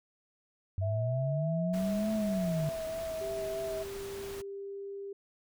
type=linear two-way sweep; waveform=sine; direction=up then down; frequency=93 to 219 to 147.2 Hz; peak=-29 dBFS; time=0.78-2.69 s; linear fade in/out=0 ms; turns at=2.14 s
type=tone with vibrato; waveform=sine; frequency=650 Hz; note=E5; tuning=24 cents flat; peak=-34 dBFS; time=0.81-3.84 s; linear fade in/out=20 ms; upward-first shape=triangle; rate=3.3 Hz; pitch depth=29 cents each way
type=noise; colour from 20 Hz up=pink; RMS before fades=-46 dBFS; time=1.73-4.42 s; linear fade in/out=10 ms
type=tone with pitch glide; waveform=sine; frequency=394.7 to 397.4 Hz; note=G4 to G4; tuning=+12 to +24 cents; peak=-38 dBFS; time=3.21-5.13 s; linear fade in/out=5 ms; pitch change=+12 cents; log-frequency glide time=3.79-4.9 s
effects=none